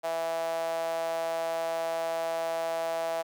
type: tone with high-pass filter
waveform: sawtooth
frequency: 164.81 Hz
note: E3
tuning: in tune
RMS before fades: -31 dBFS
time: 0.03-3.23 s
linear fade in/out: 20 ms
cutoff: 680 Hz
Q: 6.4
effects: none